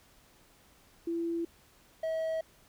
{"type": "tone pair in turn", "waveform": ["sine", "triangle"], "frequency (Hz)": [336.1, 643.5], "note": ["E4", "E5"], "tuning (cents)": [34, -42], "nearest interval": "major seventh", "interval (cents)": 1124, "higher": "second", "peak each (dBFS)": [-30, -28], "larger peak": "second", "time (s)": [[1.07, 1.45], [2.03, 2.41]], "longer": "neither", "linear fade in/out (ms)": 5, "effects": ["pink hiss -62 dBFS RMS until 2.68 s"]}